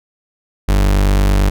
40% pulse tone, 49 Hz, G1, in tune, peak -9 dBFS, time 0.68-1.5 s, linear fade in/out 10 ms, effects none

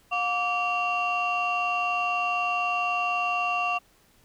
sine tone cluster, 716 / 1160 / 2752 Hz, F5 / D6 / F7, +43 / -22 / -26 cents, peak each -27 dBFS, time 0.11-3.79 s, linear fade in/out 20 ms, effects tanh soft clip ceiling -18 dBFS + pink hiss -61 dBFS RMS until 4.24 s

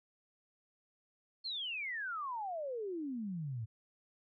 sine exponential sweep, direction down, 4367 to 104.8 Hz, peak -37 dBFS, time 1.44-3.66 s, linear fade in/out 20 ms, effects none

